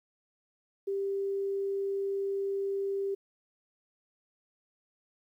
sine tone, 394.1 Hz, G4, 9 cents sharp, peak -29 dBFS, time 0.87-3.15 s, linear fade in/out 10 ms, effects 11-bit

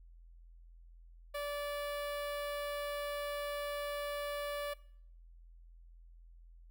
sawtooth tone with notch filter, 580 Hz, D5, 22 cents flat, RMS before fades -39 dBFS, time 1.34-4.74 s, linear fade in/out 10 ms, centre 6400 Hz, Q 1.3, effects noise-tail reverb RT60 0.6 s tail -20 dB re dry + added 42 Hz sine -54 dBFS peak until 6.7 s

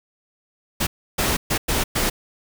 pink noise bursts at uneven times, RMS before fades -21 dBFS, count 5, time 0.8-0.87 / 1.18-1.37 / 1.5-1.58 / 1.68-1.84 / 1.95-2.1 s, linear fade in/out 10 ms, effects none

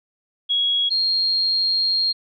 sine tone pair in turn, 3322 / 4231 Hz, G#7 / C8, 0 / +19 cents, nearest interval major third, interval 419 cents, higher second, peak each -17 / -17 dBFS, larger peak neither, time 0.49-0.9 / 0.9-2.13 s, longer second, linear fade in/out 20 ms, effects none

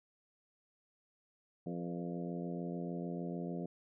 harmonic tone with a mistuned harmonic, 86.7 Hz, F2, 12 cents flat, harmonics 2 / 3 / 4 / 5 / 6 / 7 / 8, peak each -40 / -44 / -46 / -48 / -50 / -51 / -52 dBFS, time 1.66-3.66 s, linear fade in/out 5 ms, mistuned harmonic 6, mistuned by -35 cents, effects none

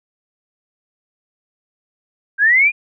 sine linear sweep, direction up, 1568 to 2466 Hz, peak -9 dBFS, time 2.38-2.72 s, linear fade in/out 50 ms, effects none

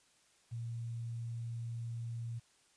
sine tone with quantisation, 116.5 Hz, A#2, 1 cent flat, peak -38 dBFS, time 0.51-2.4 s, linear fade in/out 20 ms, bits 11, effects white hiss -69 dBFS RMS until 2.76 s + resampled to 22050 Hz

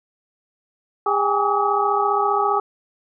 sine tone cluster, 405.3 / 795 / 830 / 1150 / 1267 Hz, G#4 / G5 / G#5 / D6 / D#6, -42 / +24 / -1 / -37 / +31 cents, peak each -23 dBFS, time 1.06-2.6 s, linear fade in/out 5 ms, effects none

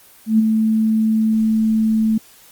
sine tone with ADSR envelope, 220 Hz, A3, in tune, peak -8 dBFS, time 0.26-2.18 s, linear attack 130 ms, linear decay 17 ms, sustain -5 dB, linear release 6 ms, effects white hiss -47 dBFS RMS until 2.51 s + Opus 24 kbps

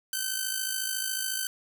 5% pulse tone with amplitude modulation, 1536 Hz, G6, 36 cents flat, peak -15 dBFS, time 0.13-1.47 s, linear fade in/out 2 ms, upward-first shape sine, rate 54 Hz, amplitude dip 55%, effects none

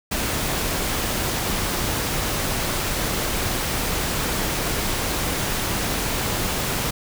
pink noise, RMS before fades -24 dBFS, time 0.11-6.91 s, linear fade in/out 10 ms, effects none

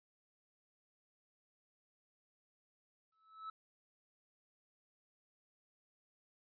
triangle tone with exponential growth, 1304 Hz, E6, 19 cents flat, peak -39 dBFS, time 3.12-3.5 s, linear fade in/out 5 ms, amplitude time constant 81 ms, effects resampled to 11025 Hz

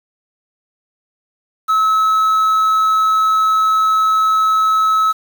triangle tone with quantisation, 1294 Hz, E6, 32 cents flat, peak -9 dBFS, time 1.68-5.13 s, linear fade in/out 20 ms, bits 6, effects none

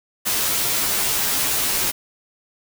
white noise with comb filter, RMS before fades -21 dBFS, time 0.25-1.92 s, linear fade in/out 20 ms, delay 12 ms, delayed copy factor -1, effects none

